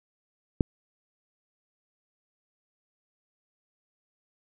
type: click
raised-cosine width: 3 ms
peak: -8 dBFS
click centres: 0.608 s
effects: none

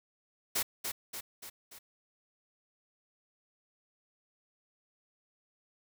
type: noise with echo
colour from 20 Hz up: white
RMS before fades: -31 dBFS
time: 0.55-0.63 s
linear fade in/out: 10 ms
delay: 290 ms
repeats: 4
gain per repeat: -5 dB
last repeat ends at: 1.79 s
effects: none

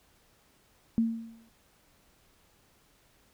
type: tone with exponential decay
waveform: sine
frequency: 227.6 Hz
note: A#3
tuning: 41 cents flat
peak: -20 dBFS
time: 0.98-1.49 s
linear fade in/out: 0 ms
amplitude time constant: 110 ms
effects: pink hiss -65 dBFS RMS until 3.33 s

